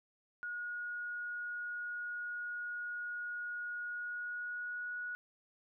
sine tone with pitch glide, 1445 to 1460.9 Hz, F#6 to F#6, -41 to -22 cents, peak -38 dBFS, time 0.43-5.15 s, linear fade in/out 0 ms, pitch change +19 cents, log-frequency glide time 3.84-4.97 s, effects none

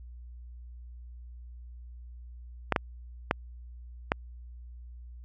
clicks, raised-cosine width 0.5 ms, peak -8 dBFS, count 4, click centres 2.723 / 2.762 / 3.311 / 4.119 s, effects added 60 Hz sine -43 dBFS peak until 5.24 s

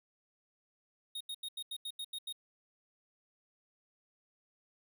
square tone bursts, 3729 Hz, A#7, in tune, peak -39 dBFS, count 9, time 1.15-2.326 s, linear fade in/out 5 ms, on 56 ms, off 84 ms, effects none

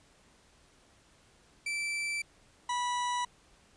40% pulse tone pair in turn, 2330 / 979.6 Hz, D7 / B5, -14 / -14 cents, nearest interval octave + minor third, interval 1500 cents, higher first, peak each -31 / -29 dBFS, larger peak second, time 1.66-2.22 / 2.69-3.25 s, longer neither, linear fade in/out 5 ms, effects pink hiss -63 dBFS RMS until 3.76 s + resampled to 22050 Hz

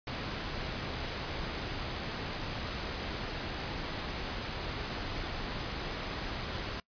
pink noise, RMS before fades -37 dBFS, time 0.07-6.8 s, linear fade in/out 2 ms, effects noise-tail reverb RT60 0.1 s tail -24 dB re dry + resampled to 11025 Hz

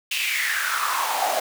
pink noise with high-pass filter sweep, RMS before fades -24 dBFS, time 0.11-1.4 s, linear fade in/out 5 ms, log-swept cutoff 2800 to 630 Hz, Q 5.6, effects none

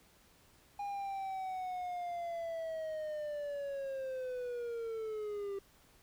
triangle linear sweep, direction down, 814 to 392 Hz, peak -35 dBFS, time 0.79-5.59 s, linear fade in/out 5 ms, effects pink hiss -65 dBFS RMS until 6.02 s

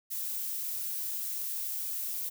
violet noise, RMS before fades -35 dBFS, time 0.1-2.3 s, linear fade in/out 20 ms, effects none

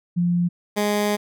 sine / 15% pulse tone pair in turn, 174.61 / 207.4 Hz, F3 / G#3, 0 / -2 cents, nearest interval minor third, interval 298 cents, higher second, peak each -17 / -13 dBFS, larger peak second, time 0.16-0.49 / 0.76-1.17 s, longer second, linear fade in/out 20 ms, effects none

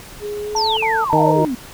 sine tone with pitch glide, 415.3 to 447.7 Hz, G#4 to A4, 0 to +30 cents, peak -23 dBFS, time 0.2-1.06 s, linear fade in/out 50 ms, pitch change +130 cents, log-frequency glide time 0.42-0.9 s
sine tone bursts, 889 Hz, A5, 18 cents sharp, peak -17 dBFS, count 3, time 0.55-1.318 s, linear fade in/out 2 ms, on 220 ms, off 54 ms
sine exponential sweep, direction down, 5920 to 231.7 Hz, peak -19 dBFS, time 0.56-1.55 s, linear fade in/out 5 ms
harmonic tone, 155.56 Hz, D#3, in tune, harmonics 1 / 2 / 3 / 4 / 6, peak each -19 / -19 / -19 / -19 / -19 dBFS, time 1.13-1.45 s, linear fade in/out 0 ms
effects pink hiss -38 dBFS RMS until 1.73 s

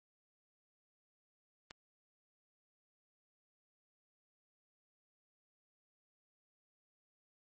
click, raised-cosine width 0.2 ms, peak -29 dBFS, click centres 1.709 s, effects MP3 32 kbps

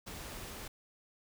pink noise with ADSR envelope, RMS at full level -43 dBFS, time 0.06-0.68 s, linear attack 18 ms, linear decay 12 ms, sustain -2 dB, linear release 6 ms, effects none

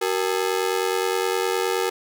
sawtooth ring-modulated tone, 423.2 Hz, G#4, 33 cents sharp, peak -14 dBFS, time 0.01-1.9 s, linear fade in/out 10 ms, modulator 44.8 Hz, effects none

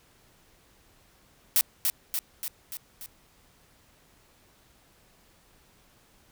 blue noise with echo, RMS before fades -21 dBFS, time 1.56-1.61 s, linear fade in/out 0 ms, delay 290 ms, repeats 5, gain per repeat -4 dB, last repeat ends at 3.06 s, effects pink hiss -61 dBFS RMS until 6.31 s

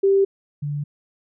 sine tone pair in turn, 392 / 145.69 Hz, G4 / D3, 0 / -14 cents, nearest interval octave + perfect fourth, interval 1714 cents, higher first, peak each -13 / -23 dBFS, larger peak first, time 0.03-0.25 / 0.62-0.84 s, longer neither, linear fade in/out 10 ms, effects none

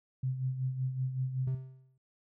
sine tone with tremolo, 130 Hz, C3, 11 cents flat, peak -28 dBFS, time 0.23-1.55 s, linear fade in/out 5 ms, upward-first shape sine, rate 5.3 Hz, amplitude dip 60%
triangle tone with exponential decay, 130.81 Hz, C3, in tune, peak -28 dBFS, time 1.47-1.98 s, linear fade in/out 5 ms, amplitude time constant 110 ms
effects none

